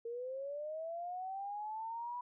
sine linear sweep, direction up, 457.9 to 985 Hz, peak -39 dBFS, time 0.05-2.21 s, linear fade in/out 5 ms, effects none

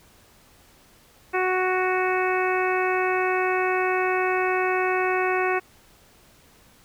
harmonic tone, 370 Hz, F#4, in tune, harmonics 1 / 2 / 3 / 4 / 5 / 6 / 7, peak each -24 / -27 / -29 / -30 / -31 / -32 / -32 dBFS, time 1.33-5.6 s, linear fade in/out 20 ms, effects pink hiss -55 dBFS RMS until 6.84 s

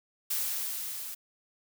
blue noise with level ramp, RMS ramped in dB -30 to -40 dBFS, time 0.3-1.15 s, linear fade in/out 10 ms, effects none

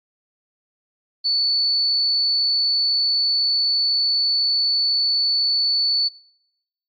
sine tone, 4466 Hz, C#8, 12 cents sharp, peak -17 dBFS, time 1.24-6.09 s, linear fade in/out 20 ms, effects noise-tail reverb RT60 0.9 s tail -25 dB re dry + AAC 48 kbps

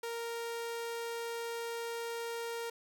sawtooth tone, 465.2 Hz, A#4, 4 cents flat, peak -33 dBFS, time 0.03-2.7 s, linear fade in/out 5 ms, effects none

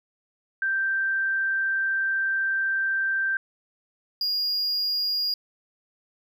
sine / triangle tone pair in turn, 1568 / 4848 Hz, G6 / D#8, 0 / -46 cents, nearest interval octave + minor sixth, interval 1954 cents, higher second, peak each -22 / -22 dBFS, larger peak neither, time 0.62-3.37 / 4.21-5.34 s, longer first, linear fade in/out 2 ms, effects none

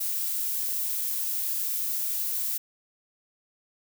violet noise, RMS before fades -29 dBFS, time 0-2.58 s, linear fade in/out 10 ms, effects none

